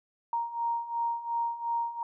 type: beating tone pair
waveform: sine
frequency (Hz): 932.3 / 935.1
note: A#5 / A#5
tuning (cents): 0 / +5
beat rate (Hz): 2.8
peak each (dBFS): -34 / -30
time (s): 0.33-2.03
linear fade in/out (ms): 2
effects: none